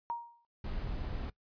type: tone with exponential decay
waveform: sine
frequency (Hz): 940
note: A#5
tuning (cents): +14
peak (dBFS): -30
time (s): 0.1-0.45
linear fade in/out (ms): 0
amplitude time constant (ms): 74
type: noise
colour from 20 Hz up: brown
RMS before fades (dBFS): -37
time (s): 0.64-1.3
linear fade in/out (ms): 5
effects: noise-tail reverb RT60 0.1 s tail -20 dB re dry + resampled to 11025 Hz